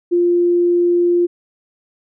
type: tone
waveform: sine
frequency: 349.2 Hz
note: F4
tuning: in tune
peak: -11 dBFS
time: 0.11-1.27 s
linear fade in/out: 20 ms
effects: none